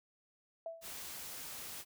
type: tone with exponential decay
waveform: sine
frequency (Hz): 660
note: E5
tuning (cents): +2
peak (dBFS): -37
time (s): 0.66-0.97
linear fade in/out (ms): 2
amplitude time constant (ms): 67
type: noise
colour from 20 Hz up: white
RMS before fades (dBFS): -46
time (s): 0.81-1.85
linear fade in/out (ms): 50
effects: none